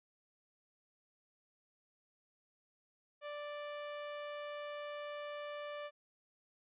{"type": "tone", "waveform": "sawtooth", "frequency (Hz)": 587.3, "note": "D5", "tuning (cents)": 0, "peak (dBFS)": -38, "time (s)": [3.21, 5.91], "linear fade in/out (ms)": 50, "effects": ["resampled to 8000 Hz"]}